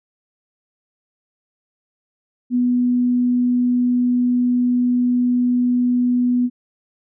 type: tone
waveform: sine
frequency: 246.3 Hz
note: B3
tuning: 5 cents flat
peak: -14 dBFS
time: 2.5-6.5 s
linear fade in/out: 50 ms
effects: none